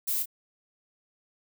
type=noise with echo; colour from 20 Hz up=violet; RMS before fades=-29 dBFS; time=0.07-0.23 s; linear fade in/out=10 ms; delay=28 ms; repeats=1; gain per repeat=-7 dB; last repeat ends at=0.258 s; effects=none